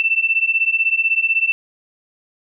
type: beating tone pair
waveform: sine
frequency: 2663 / 2679 Hz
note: E7 / E7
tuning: +17 / +27 cents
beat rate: 16 Hz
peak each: -18 / -17 dBFS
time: 0-1.52 s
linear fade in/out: 0 ms
effects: none